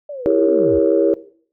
sine linear sweep, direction down, 600 to 55.2 Hz, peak -26 dBFS, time 0.09-0.79 s, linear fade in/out 5 ms
sine chord, E diminished seventh, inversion none, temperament equal with one note detuned, 329.6 / 399.5 / 466.2 / 554.4 Hz, E4 / G4 / Bb4 / Db5, 0 / +33 / 0 / 0 cents, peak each -17 dBFS, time 0.26-1.14 s, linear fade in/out 0 ms
effects noise-tail reverb RT60 0.5 s tail -17 dB re dry + tanh soft clip ceiling -2 dBFS

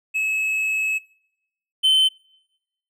triangle tone pair in turn, 2582 / 3071 Hz, E7 / G7, -37 / -36 cents, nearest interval minor third, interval 301 cents, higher second, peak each -18 / -12 dBFS, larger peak second, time 0.14-0.99 / 1.83-2.09 s, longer first, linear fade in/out 20 ms, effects noise-tail reverb RT60 0.9 s tail -25 dB re dry

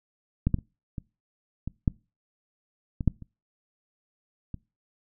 clicks, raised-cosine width 5 ms, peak -10 / -10 / -25 / -21 / -19 / -9 / -18 / -8 / -29 / -22 dBFS, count 10, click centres 0.47 / 0.543 / 0.587 / 0.982 / 1.676 / 1.878 / 3.008 / 3.077 / 3.223 / 4.543 s, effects noise-tail reverb RT60 0.3 s tail -24 dB re dry

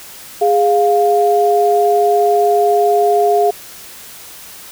sine tone pair together, 412.7 / 702 Hz, G#4 / F5, -11 / +9 cents, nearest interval major sixth, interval 920 cents, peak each -12 dBFS, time 0.41-3.51 s, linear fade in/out 10 ms, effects white hiss -35 dBFS RMS until 4.71 s

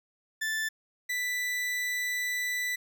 40% pulse tone pair in turn, 1760 / 1980 Hz, A6 / B6, 0 / +4 cents, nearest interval major second, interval 204 cents, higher second, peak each -28 dBFS, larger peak neither, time 0.41-0.69 / 1.09-2.76 s, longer second, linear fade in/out 10 ms, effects none

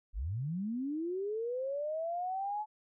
sine linear sweep, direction up, 38.32 to 861 Hz, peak -33 dBFS, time 0.13-2.66 s, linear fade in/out 50 ms, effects none

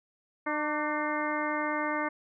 harmonic tone with a mistuned harmonic, 301.6 Hz, D4, 46 cents sharp, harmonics 1 / 2 / 3 / 4 / 5 / 6 / 7, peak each -34 / -35 / -35 / -35 / -38 / -38 / -37 dBFS, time 0.46-2.09 s, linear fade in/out 10 ms, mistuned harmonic 4, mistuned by -46 cents, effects none

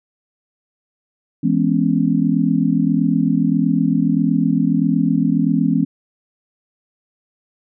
sine chord, C# minor seventh, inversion first, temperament just, 166.31 / 207.9 / 249.5 / 277.2 Hz, E3 / G#3 / B3 / C#4, +16 / +2 / +18 / 0 cents, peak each -19 dBFS, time 1.43-5.85 s, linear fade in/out 10 ms, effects none

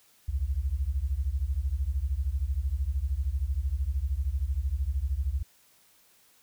sine beating tone pair, 61.5 / 74.5 Hz, B1 / D2, -7 / +25 cents, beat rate 13 Hz, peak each -29 dBFS, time 0.28-5.43 s, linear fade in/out 10 ms, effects white hiss -62 dBFS RMS until 6.42 s

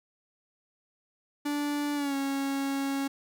45% pulse tone with pitch glide, 291.4 to 275 Hz, D4 to C#4, -13 to -14 cents, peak -28 dBFS, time 1.45-3.08 s, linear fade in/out 10 ms, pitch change -101 cents, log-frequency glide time 1.95-2.15 s, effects none

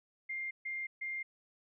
sine tone bursts, 2110 Hz, C7, 14 cents sharp, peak -36 dBFS, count 3, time 0.29-1.23 s, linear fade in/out 10 ms, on 220 ms, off 140 ms, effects none

